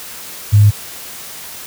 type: tone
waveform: sine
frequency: 103.83 Hz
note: G#2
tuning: in tune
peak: -4 dBFS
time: 0.52-0.71 s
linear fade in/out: 20 ms
effects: white hiss -31 dBFS RMS until 1.66 s + high-pass 60 Hz 12 dB/octave